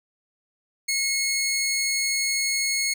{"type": "tone", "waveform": "15% pulse", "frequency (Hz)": 2176, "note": "C#7", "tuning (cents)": -33, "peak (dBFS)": -16, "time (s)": [0.88, 2.94], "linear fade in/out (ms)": 10, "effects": []}